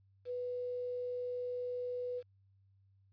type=tone with quantisation; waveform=sine; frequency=493.9 Hz; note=B4; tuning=in tune; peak=-36 dBFS; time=0.25-2.23 s; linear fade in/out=50 ms; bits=10; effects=added 97 Hz sine -65 dBFS peak until 3.12 s + resampled to 11025 Hz